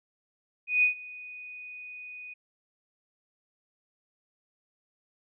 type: tone with ADSR envelope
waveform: sine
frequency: 2483 Hz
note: D#7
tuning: 4 cents flat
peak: -18 dBFS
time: 0.67-2.34 s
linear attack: 160 ms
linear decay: 110 ms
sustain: -22 dB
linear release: 11 ms
effects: none